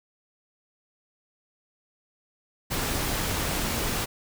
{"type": "tone in noise", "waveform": "sine", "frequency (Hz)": 230, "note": "A#3", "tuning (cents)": -23, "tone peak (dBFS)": -37, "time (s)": [3.58, 3.83], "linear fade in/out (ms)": 20, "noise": "pink", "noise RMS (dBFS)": -28, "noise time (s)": [2.7, 4.06], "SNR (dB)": -12, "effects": []}